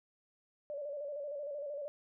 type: tone with vibrato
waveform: sine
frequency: 577 Hz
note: D5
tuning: 31 cents flat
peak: -38 dBFS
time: 0.7-1.88 s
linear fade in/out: 0 ms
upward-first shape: square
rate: 13 Hz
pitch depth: 54 cents each way
effects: none